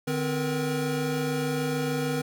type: tone cluster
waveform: square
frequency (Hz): 150.3 / 259.2 / 477.4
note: D3 / C4 / A#4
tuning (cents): +40 / -16 / +41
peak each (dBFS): -31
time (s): 0.07-2.22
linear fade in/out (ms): 10
effects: none